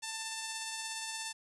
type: tone with tremolo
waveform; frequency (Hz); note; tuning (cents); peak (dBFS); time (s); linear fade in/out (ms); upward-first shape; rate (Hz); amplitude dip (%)
5% pulse; 890; A5; +20; -24; 0.02-1.33; 20; triangle; 17; 30
effects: resampled to 24000 Hz + 11-bit